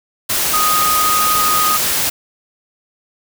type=tone in noise; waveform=sine; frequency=1244.5 Hz; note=D#6; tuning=in tune; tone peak=-14 dBFS; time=0.53-1.77 s; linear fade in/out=10 ms; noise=white; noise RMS=-17 dBFS; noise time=0.29-2.1 s; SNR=0 dB; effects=none